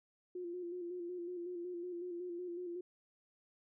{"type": "tone with vibrato", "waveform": "sine", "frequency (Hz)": 352.4, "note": "F4", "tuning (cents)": 16, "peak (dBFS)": -40, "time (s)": [0.35, 2.81], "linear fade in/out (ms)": 5, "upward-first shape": "square", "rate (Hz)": 5.4, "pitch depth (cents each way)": 38, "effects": []}